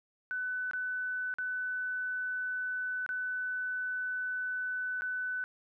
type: tone with dropouts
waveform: sine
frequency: 1500 Hz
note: F#6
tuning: 23 cents sharp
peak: -32 dBFS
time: 0.31-5.44 s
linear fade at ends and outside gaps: 0 ms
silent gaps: 0.711-0.734 / 1.34-1.385 / 3.063-3.091 / 5.01-5.02 s
effects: none